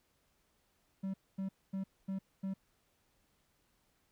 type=tone bursts; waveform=triangle; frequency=192.6 Hz; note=G3; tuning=30 cents flat; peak=-33 dBFS; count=5; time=1.03-2.54 s; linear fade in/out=10 ms; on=110 ms; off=240 ms; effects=pink hiss -75 dBFS RMS until 4.11 s